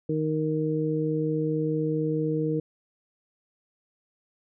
harmonic tone, 155.56 Hz, D#3, in tune, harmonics 1 / 2 / 3, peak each -28 / -28 / -28 dBFS, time 0.09-2.6 s, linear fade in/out 5 ms, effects none

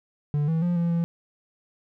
triangle tone with pitch steps, 146.9 / 162.3 / 175.1 / 170.4 / 169 Hz, D3 / E3 / F3 / F3 / E3, +1 / -27 / +5 / -42 / +43 cents, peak -19 dBFS, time 0.34-1.04 s, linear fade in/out 0 ms, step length 140 ms, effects none

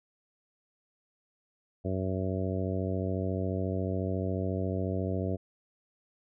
harmonic tone, 94.1 Hz, F#2, 30 cents sharp, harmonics 1 / 2 / 3 / 4 / 5 / 6 / 7, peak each -32 / -35 / -37 / -38 / -39 / -40 / -40 dBFS, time 1.84-5.37 s, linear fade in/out 20 ms, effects none

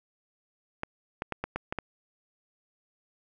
clicks, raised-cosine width 0.5 ms, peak -16 dBFS, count 7, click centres 0.834 / 1.221 / 1.323 / 1.44 / 1.56 / 1.725 / 1.787 s, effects none

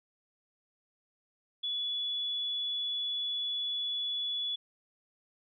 sine tone, 3418 Hz, G#7, 49 cents sharp, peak -31 dBFS, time 1.63-4.56 s, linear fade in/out 10 ms, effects none

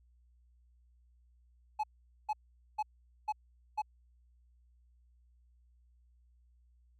triangle tone bursts, 853 Hz, G#5, 46 cents sharp, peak -28 dBFS, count 5, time 1.79-3.82 s, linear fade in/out 10 ms, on 46 ms, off 450 ms, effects added 60 Hz sine -63 dBFS peak until 6.99 s

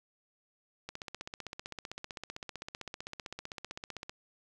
click train, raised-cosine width 0.2 ms, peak -23 dBFS, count 51, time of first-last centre 0.89-4.095 s, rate 15.6 Hz, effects none

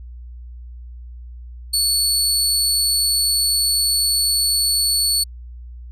25% pulse tone, 4432 Hz, C#8, 1 cent flat, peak -11 dBFS, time 1.73-5.24 s, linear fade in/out 10 ms, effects added 60 Hz sine -33 dBFS peak until 5.91 s

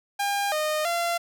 sawtooth tone with pitch steps, 805 / 614 / 686 Hz, G5 / D#5 / F5, +46 / -23 / -31 cents, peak -20 dBFS, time 0.19-1.18 s, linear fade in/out 10 ms, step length 330 ms, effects none

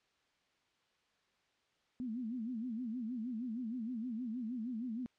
sine tone with vibrato, 235.9 Hz, A#3, 21 cents sharp, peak -37 dBFS, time 2-5.06 s, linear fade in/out 0 ms, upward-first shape sine, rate 6.4 Hz, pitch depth 160 cents each way, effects white hiss -75 dBFS RMS until 5.18 s + low-pass 4000 Hz 12 dB/octave

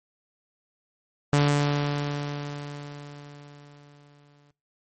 sawtooth tone with exponential decay, 144.8 Hz, D3, 24 cents flat, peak -13 dBFS, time 1.33-4.51 s, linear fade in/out 0 ms, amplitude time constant 690 ms, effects noise-tail reverb RT60 0.3 s tail -22 dB re dry + MP3 32 kbps

